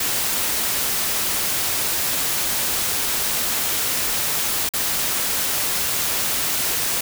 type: noise with dropouts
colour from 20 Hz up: white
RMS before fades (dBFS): -22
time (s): 0-7.01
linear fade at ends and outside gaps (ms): 5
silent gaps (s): 4.691-4.736
effects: none

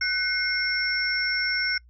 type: tone cluster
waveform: sine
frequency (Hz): 1501 / 2142 / 5440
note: F#6 / C7 / F8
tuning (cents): +24 / +40 / -46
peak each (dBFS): -27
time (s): 0.01-1.78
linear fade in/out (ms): 5
effects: noise-tail reverb RT60 0.1 s tail -25 dB re dry + added 60 Hz sine -50 dBFS peak until 1.89 s

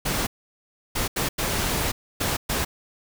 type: noise bursts at uneven times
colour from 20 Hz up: pink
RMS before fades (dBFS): -25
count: 6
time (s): 0.05-0.27 / 0.95-1.08 / 1.16-1.29 / 1.38-1.92 / 2.2-2.37 / 2.49-2.65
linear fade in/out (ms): 10
effects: none

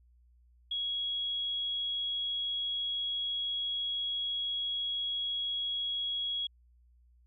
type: tone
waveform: sine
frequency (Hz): 3322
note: G#7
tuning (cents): 0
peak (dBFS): -31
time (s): 0.71-6.47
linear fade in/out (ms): 5
effects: added 60 Hz sine -60 dBFS peak until 7.26 s

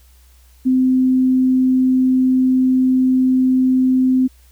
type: tone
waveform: sine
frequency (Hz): 257.9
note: C4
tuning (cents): -25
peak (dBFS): -11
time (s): 0.65-4.28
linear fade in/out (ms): 20
effects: added 62 Hz sine -46 dBFS peak until 4.51 s + white hiss -55 dBFS RMS until 4.51 s

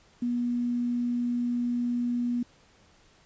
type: tone with quantisation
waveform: sine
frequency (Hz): 241.7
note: B3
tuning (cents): -37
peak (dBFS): -25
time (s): 0.22-2.43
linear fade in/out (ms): 5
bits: 9
effects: pink hiss -60 dBFS RMS until 3.25 s + resampled to 16000 Hz

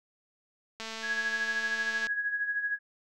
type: click train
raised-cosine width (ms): 0.2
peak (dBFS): -22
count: 284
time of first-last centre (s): 0.8-2.069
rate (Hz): 223
type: tone with tremolo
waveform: sine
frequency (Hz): 1663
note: G#6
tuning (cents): +2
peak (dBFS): -26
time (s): 1.02-2.79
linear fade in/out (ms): 50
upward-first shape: sine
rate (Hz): 13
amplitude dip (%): 60
effects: none

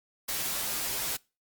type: noise with comb filter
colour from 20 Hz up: white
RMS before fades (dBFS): -32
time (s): 0.28-1.17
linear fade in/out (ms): 10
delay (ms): 11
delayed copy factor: -0.7
effects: noise-tail reverb RT60 0.3 s tail -25 dB re dry + Opus 48 kbps

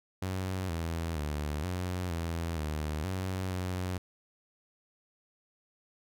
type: tone with pitch steps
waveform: sawtooth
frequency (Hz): 93.7 / 82.8 / 74.4 / 90.6 / 83.5 / 76.3 / 93.7 / 91.5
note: F#2 / E2 / D2 / F#2 / E2 / D#2 / F#2 / F#2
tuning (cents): +22 / +8 / +23 / -36 / +23 / -33 / +22 / -19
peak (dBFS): -28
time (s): 0.22-3.98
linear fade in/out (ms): 5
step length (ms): 470
effects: none

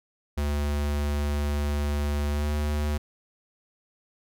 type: tone with pitch glide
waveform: square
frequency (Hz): 72.9 to 74.43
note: D2 to D2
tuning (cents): -12 to +24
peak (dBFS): -25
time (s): 0.37-2.98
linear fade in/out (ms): 10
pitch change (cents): +36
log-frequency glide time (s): 2.3-2.49
effects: none

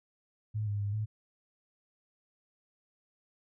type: tone with pitch steps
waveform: sine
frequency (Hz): 107.2 / 102.6 / 101.6 / 107.6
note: A2 / G#2 / G#2 / A2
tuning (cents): -45 / -21 / -38 / -38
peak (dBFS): -30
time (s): 0.54-1.06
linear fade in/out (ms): 20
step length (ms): 130
effects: none

